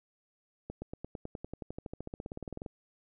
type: accelerating click train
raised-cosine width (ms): 2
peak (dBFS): -26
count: 27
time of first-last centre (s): 0.7-2.662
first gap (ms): 120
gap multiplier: 0.96
effects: none